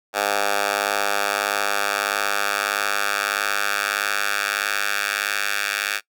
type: tone with high-pass filter sweep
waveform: 10% pulse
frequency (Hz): 101.6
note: G#2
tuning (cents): -38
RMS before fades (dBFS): -23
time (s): 0.13-6.01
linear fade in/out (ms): 50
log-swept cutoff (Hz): 830 to 1800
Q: 1.7
effects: noise-tail reverb RT60 0.1 s tail -21 dB re dry